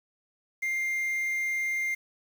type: tone with quantisation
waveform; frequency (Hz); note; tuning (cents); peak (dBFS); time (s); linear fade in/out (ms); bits
triangle; 2106; C7; +11; -25; 0.62-1.95; 10; 8
effects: none